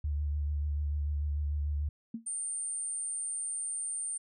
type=tone with vibrato; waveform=sine; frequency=73.42 Hz; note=D2; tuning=in tune; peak=-29 dBFS; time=0.04-1.89 s; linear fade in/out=5 ms; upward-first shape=triangle; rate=6.8 Hz; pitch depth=37 cents each way
type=tone with exponential decay; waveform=sine; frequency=228.1 Hz; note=A#3; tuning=37 cents flat; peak=-31 dBFS; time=2.14-2.27 s; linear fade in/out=5 ms; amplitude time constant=27 ms
type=tone; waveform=sine; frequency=8920 Hz; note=C#9; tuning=10 cents sharp; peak=-33 dBFS; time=2.26-4.18 s; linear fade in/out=10 ms
effects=none